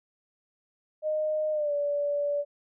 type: tone with pitch glide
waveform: sine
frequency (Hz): 616 to 578.1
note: D#5 to D5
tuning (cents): -17 to -27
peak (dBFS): -25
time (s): 1.02-2.45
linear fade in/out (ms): 50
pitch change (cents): -110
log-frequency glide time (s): 1.52-1.73
effects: none